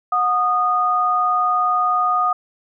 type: tone pair together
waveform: sine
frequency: 728.7 / 1232 Hz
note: F#5 / D#6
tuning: -27 / -17 cents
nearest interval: major sixth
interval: 910 cents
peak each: -21 / -16 dBFS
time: 0.12-2.33 s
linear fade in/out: 5 ms
effects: none